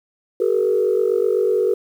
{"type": "tone cluster", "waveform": "sine", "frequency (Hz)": [379.5, 426.8, 475.4], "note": ["F#4", "G#4", "A#4"], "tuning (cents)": [44, 47, 34], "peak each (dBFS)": -19, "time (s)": [0.4, 1.74], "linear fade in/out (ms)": 5, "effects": ["tanh soft clip ceiling -7 dBFS", "8-bit"]}